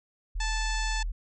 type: tone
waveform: sine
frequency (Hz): 40.22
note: E1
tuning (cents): -42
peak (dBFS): -28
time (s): 0.35-1.12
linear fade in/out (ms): 10
type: harmonic tone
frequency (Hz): 877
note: A5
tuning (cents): -6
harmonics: 1 / 2 / 3 / 4 / 5 / 6 / 7 / 8 / 9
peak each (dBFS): -36 / -35 / -39 / -41 / -40 / -43 / -43 / -43 / -45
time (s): 0.4-1.03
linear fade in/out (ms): 5
effects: none